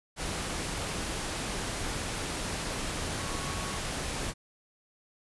sine tone in noise, 1108.7 Hz, C#6, in tune, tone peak -42 dBFS, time 3.16-3.81 s, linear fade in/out 50 ms, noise pink, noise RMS -34 dBFS, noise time 0.16-4.34 s, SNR -11 dB, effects resampled to 24000 Hz

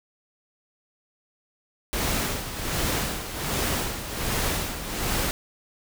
pink noise with tremolo, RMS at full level -25 dBFS, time 1.93-5.31 s, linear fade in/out 0 ms, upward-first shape sine, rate 1.3 Hz, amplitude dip 65%, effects none

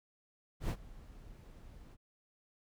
brown noise with ADSR envelope, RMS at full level -31 dBFS, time 0.6-1.97 s, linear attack 94 ms, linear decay 65 ms, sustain -22 dB, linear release 38 ms, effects none

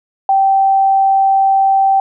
sine tone, 778 Hz, G5, 13 cents flat, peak -8 dBFS, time 0.29-2 s, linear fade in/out 2 ms, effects none

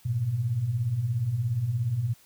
sine beating tone pair, 103.83 / 120.83 Hz, G#2 / B2, 0 / -37 cents, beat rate 17 Hz, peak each -32 / -25 dBFS, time 0.05-2.14 s, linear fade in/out 10 ms, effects white hiss -58 dBFS RMS until 2.25 s

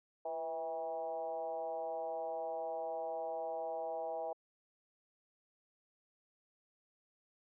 sine tone with frequency modulation, 651 Hz, E5, 22 cents flat, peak -36 dBFS, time 0.25-4.33 s, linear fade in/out 5 ms, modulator 156 Hz, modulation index 1.2, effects high-pass 400 Hz 12 dB/octave

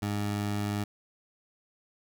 20% pulse tone, 103 Hz, G#2, 14 cents flat, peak -24 dBFS, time 0.02-0.84 s, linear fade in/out 5 ms, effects none

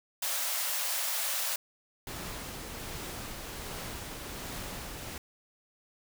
white high-pass noise, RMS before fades -32 dBFS, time 0.22-1.56 s, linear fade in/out 5 ms, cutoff 520 Hz, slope 96 dB/octave
pink noise with tremolo, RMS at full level -39 dBFS, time 2.07-5.18 s, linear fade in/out 2 ms, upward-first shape triangle, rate 1.3 Hz, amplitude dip 30%
effects none

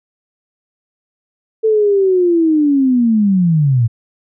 sine linear sweep, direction down, 446.1 to 110 Hz, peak -9 dBFS, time 1.63-3.88 s, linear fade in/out 20 ms, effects none

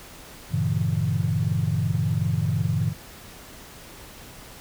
sine chord, G diminished seventh, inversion none, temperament equal with one note detuned, 98 / 116.54 / 142.08 / 164.81 Hz, G2 / Bb2 / Db3 / Fb3, 0 / 0 / +43 / 0 cents, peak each -26 dBFS, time 0.5-2.94 s, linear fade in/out 50 ms, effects tanh soft clip ceiling -11 dBFS + pink hiss -44 dBFS RMS until 4.6 s

